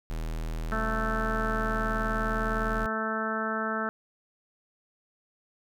square tone, 40.08 Hz, E1, 48 cents flat, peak -31 dBFS, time 0.1-2.86 s, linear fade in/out 0 ms
harmonic tone, 220 Hz, A3, in tune, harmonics 1 / 2 / 3 / 4 / 5 / 6 / 7 / 8, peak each -34 / -37 / -36 / -40 / -40 / -32 / -35 / -41 dBFS, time 0.72-3.89 s, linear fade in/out 0 ms
effects none

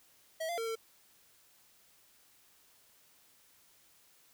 square tone with pitch steps, 644 / 690 / 455.7 / 450.5 Hz, E5 / F5 / A#4 / A4, -41 / -21 / -39 / +41 cents, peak -35 dBFS, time 0.4-0.756 s, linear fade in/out 10 ms, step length 89 ms, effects white hiss -65 dBFS RMS until 4.33 s

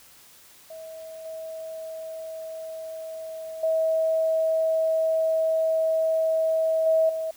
sine tone with level steps, 643 Hz, E5, 43 cents flat, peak -37 / -33 / -20 / -17 / -26 dBFS, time 0.7-7.31 s, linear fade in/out 5 ms, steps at 1.25 / 3.63 / 6.86 / 7.09 s, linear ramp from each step 5 ms, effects white hiss -52 dBFS RMS until 7.36 s

